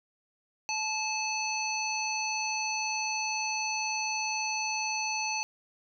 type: harmonic tone with a mistuned harmonic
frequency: 867 Hz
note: A5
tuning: 26 cents flat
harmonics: 1 / 3 / 5 / 7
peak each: -34 / -33 / -37 / -36 dBFS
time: 0.69-5.43 s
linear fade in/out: 0 ms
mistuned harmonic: 5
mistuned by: +27 cents
effects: none